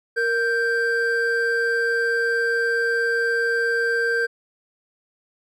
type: tone pair together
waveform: triangle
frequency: 466.2 / 1570.8 Hz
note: A#4 / G6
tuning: 0 / +3 cents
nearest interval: octave + major sixth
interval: 2103 cents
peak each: -21 / -19 dBFS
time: 0.16-4.27 s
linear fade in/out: 20 ms
effects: none